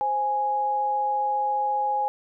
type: tone pair together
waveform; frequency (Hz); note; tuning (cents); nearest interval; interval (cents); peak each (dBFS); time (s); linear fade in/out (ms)
sine; 523.2 / 830.6; C5 / G#5; 0 / 0; minor sixth; 800; -32 / -22; 0.01-2.08; 0
effects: none